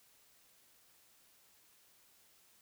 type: silence
effects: white hiss -67 dBFS RMS until 2.61 s